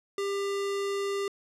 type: tone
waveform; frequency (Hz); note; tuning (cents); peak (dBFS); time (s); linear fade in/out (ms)
square; 398.2; G4; +27; -29; 0.18-1.28; 2
effects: low-pass 9000 Hz 12 dB/octave